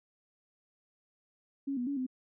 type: tone with pitch steps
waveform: sine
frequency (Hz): 276.2 / 244.7 / 282.1 / 256.8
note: C#4 / B3 / C#4 / C4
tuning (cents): -6 / -16 / +30 / -32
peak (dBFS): -31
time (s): 1.67-2.066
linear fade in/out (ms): 10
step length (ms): 99
effects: none